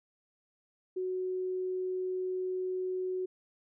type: tone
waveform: sine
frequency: 370 Hz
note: F#4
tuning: in tune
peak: -31 dBFS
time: 0.96-3.26 s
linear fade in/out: 10 ms
effects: none